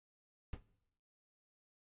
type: noise with exponential decay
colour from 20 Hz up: brown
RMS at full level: -37 dBFS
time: 0.53-0.63 s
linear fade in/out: 1 ms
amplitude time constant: 21 ms
effects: noise-tail reverb RT60 0.8 s tail -19 dB re dry + resampled to 8000 Hz